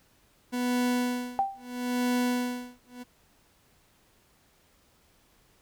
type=tone with tremolo; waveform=40% pulse; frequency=246.9 Hz; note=B3; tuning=in tune; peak=-23 dBFS; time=0.52-3.04 s; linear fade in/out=20 ms; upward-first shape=sine; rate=0.76 Hz; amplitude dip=100%
type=tone with exponential decay; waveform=sine; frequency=784 Hz; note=G5; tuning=in tune; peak=-19 dBFS; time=1.39-1.67 s; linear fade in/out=0 ms; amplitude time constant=59 ms
effects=pink hiss -64 dBFS RMS until 5.61 s